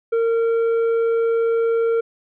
sine tone with tanh clipping, 458.7 Hz, A#4, 28 cents flat, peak -17 dBFS, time 0.12-2.01 s, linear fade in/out 10 ms, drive 6 dB, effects none

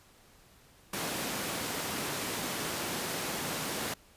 pink high-pass noise, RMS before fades -35 dBFS, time 0.93-3.94 s, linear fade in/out 5 ms, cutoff 170 Hz, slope 12 dB/octave, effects pink hiss -60 dBFS RMS until 4.16 s + resampled to 32000 Hz

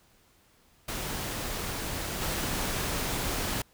pink noise with level steps, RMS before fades -34 / -31 dBFS, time 0.88-3.62 s, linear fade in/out 5 ms, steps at 2.21 s, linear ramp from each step 10 ms, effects pink hiss -63 dBFS RMS until 3.73 s

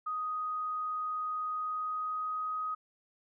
sine tone with pitch glide, 1248 to 1256.7 Hz, D#6 to D#6, +5 to +17 cents, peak -32 dBFS, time 0.06-2.75 s, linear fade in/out 10 ms, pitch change +12 cents, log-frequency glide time 1.52-2.61 s, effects none

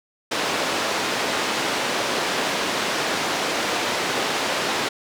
pink band-pass noise, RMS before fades -24 dBFS, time 0.31-4.89 s, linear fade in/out 10 ms, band 340 to 5400 Hz, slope 12 dB/octave, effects none

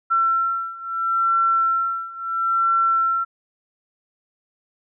sine beating tone pair, 1350 / 1350.74 Hz, E6 / E6, +41 / +42 cents, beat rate 0.74 Hz, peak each -22 / -20 dBFS, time 0.1-3.25 s, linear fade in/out 20 ms, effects none

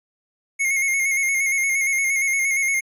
square tone with vibrato, 2164 Hz, C#7, 42 cents flat, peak -19 dBFS, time 0.59-2.81 s, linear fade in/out 20 ms, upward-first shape square, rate 8.6 Hz, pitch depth 34 cents each way, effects resampled to 32000 Hz

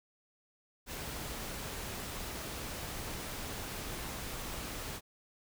pink noise, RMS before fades -41 dBFS, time 0.86-5.01 s, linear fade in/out 50 ms, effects none

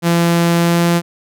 sawtooth tone with pitch glide, 170.1 to 171.38 Hz, F3 to F3, -45 to -32 cents, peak -7 dBFS, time 0.02-1.02 s, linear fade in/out 50 ms, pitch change +13 cents, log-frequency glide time 0.57-0.89 s, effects none

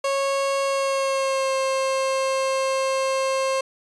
30% pulse tone with pitch glide, 549 to 532.4 Hz, C#5 to C5, -17 to +30 cents, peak -18 dBFS, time 0.04-3.61 s, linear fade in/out 5 ms, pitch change -53 cents, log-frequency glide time 0.63-1.55 s, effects resampled to 22050 Hz

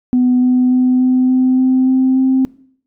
sine tone with pitch steps, 249.9 / 251.6 / 253.4 / 255.2 / 256.9 / 258.7 / 260.5 / 262.3 Hz, B3 / B3 / B3 / C4 / C4 / C4 / C4 / C4, +21 / +32 / +45 / -43 / -32 / -19 / -7 / +4 cents, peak -8 dBFS, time 0.13-2.45 s, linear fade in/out 0 ms, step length 290 ms, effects noise-tail reverb RT60 0.6 s tail -22 dB re dry + tanh soft clip ceiling -5 dBFS

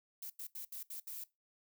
violet noise bursts at uneven times, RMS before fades -45 dBFS, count 6, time 0.22-0.3 / 0.39-0.47 / 0.55-0.65 / 0.72-0.83 / 0.9-1 / 1.07-1.24 s, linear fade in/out 5 ms, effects noise-tail reverb RT60 0.2 s tail -19 dB re dry

